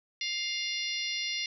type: harmonic tone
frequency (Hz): 702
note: F5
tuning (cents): +9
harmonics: 3 / 4 / 5 / 6 / 7 / 8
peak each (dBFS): -36 / -37 / -38 / -39 / -39 / -40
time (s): 0.21-1.46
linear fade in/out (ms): 2
effects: none